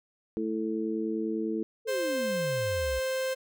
harmonic tone, 110 Hz, A2, in tune, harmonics 2 / 3 / 4, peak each -33 / -31 / -34 dBFS, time 0.37-1.63 s, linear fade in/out 0 ms
sine exponential sweep, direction down, 466.2 to 57.6 Hz, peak -33 dBFS, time 1.85-3 s, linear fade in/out 20 ms
45% pulse tone, 523.3 Hz, C5, in tune, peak -28 dBFS, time 1.87-3.35 s, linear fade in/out 20 ms
effects none

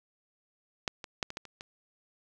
clicks, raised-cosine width 0.2 ms, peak -12 / -23 / -12 / -22 / -19 / -30 / -25 dBFS, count 7, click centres 0.878 / 1.042 / 1.228 / 1.304 / 1.371 / 1.453 / 1.609 s, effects none

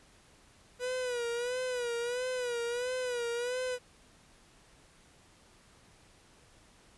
45% pulse tone with vibrato, 489.5 Hz, B4, 15 cents flat, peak -32 dBFS, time 0.79-3.79 s, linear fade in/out 50 ms, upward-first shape sine, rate 1.5 Hz, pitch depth 74 cents each way, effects pink hiss -61 dBFS RMS until 6.97 s + resampled to 24000 Hz

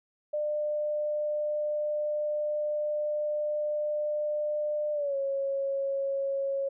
sine tone with pitch glide, 599 to 549.3 Hz, D5 to C#5, +34 to -16 cents, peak -27 dBFS, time 0.33-6.69 s, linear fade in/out 10 ms, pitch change -150 cents, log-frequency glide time 4.93-5.16 s, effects none

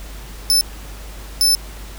sawtooth tone bursts at uneven times, 5274 Hz, E8, in tune, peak -9 dBFS, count 2, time 0.5-0.61 / 1.41-1.55 s, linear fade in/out 0 ms, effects added 50 Hz sine -32 dBFS peak until 1.98 s + pink hiss -39 dBFS RMS until 1.98 s

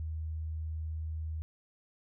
sine tone, 79.1 Hz, D#2, 29 cents sharp, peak -34 dBFS, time 0-1.42 s, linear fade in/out 0 ms, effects none

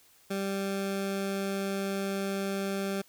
20% pulse tone, 196 Hz, G3, in tune, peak -25 dBFS, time 0.3-3.02 s, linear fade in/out 10 ms, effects white hiss -61 dBFS RMS until 3.08 s

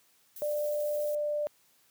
violet noise with tremolo, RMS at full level -44 dBFS, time 0.36-1.15 s, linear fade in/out 2 ms, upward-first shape sine, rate 14 Hz, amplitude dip 25%
sine tone, 593 Hz, D5, 17 cents sharp, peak -28 dBFS, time 0.42-1.47 s, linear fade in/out 0 ms
effects white hiss -66 dBFS RMS until 1.9 s + high-pass 80 Hz 12 dB/octave

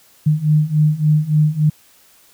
sine beating tone pair, 150.5 / 154 Hz, D3 / D#3, +43 / -17 cents, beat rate 3.5 Hz, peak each -16 / -14 dBFS, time 0.26-1.7 s, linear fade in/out 10 ms, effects white hiss -51 dBFS RMS until 2.33 s

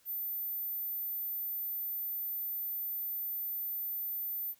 sine tone, 14070 Hz, A9, 1 cent flat, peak -34 dBFS, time 0.05-4.55 s, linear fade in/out 50 ms, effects white hiss -67 dBFS RMS until 4.59 s

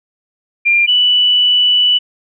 sine tone pair in turn, 2392 / 2966 Hz, D7 / F#7, +31 / +4 cents, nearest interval major third, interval 373 cents, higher second, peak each -8 dBFS, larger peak neither, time 0.65-0.87 / 0.87-1.99 s, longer second, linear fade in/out 20 ms, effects none

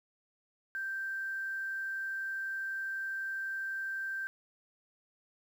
sine tone, 1568 Hz, G6, in tune, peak -34 dBFS, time 0.75-4.27 s, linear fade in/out 0 ms, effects 10-bit

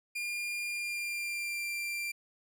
40% pulse tone with pitch glide, 2409 to 2369 Hz, D7 to D7, +43 to +14 cents, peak -33 dBFS, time 0.15-2.12 s, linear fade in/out 10 ms, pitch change -29 cents, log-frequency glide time 0.66-1.66 s, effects none

